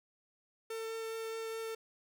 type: tone with vibrato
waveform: 45% pulse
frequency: 448.9 Hz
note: A4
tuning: 35 cents sharp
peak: -38 dBFS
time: 0.7-1.75 s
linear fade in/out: 5 ms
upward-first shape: triangle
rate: 4.8 Hz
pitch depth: 8 cents each way
effects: none